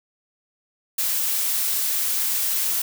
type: noise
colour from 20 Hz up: blue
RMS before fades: -23 dBFS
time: 0.98-2.82 s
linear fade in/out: 5 ms
effects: none